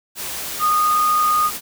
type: tone in noise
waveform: sine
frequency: 1232 Hz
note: D#6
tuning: 17 cents flat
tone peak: -14 dBFS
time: 0.59-1.51 s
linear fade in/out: 50 ms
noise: white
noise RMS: -28 dBFS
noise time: 0.15-1.61 s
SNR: +11 dB
effects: none